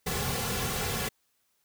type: noise with comb filter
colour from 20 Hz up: pink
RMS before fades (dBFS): -31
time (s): 0.06-1.09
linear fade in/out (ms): 10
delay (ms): 3.2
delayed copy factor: -0.8
effects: white hiss -73 dBFS RMS until 1.64 s